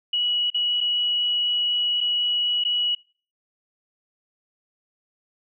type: tone with dropouts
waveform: sine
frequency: 2926 Hz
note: F#7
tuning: 20 cents flat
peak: -20 dBFS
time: 0.13-2.95 s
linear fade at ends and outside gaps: 5 ms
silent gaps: 0.502-0.544 / 0.806-0.81 / 2.006-2.01 / 2.639-2.649 s
effects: noise-tail reverb RT60 0.4 s tail -24 dB re dry